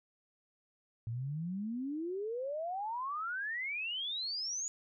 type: exponential sweep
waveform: sine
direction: up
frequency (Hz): 110 to 6910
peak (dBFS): -35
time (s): 1.07-4.68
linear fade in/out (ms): 0
effects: none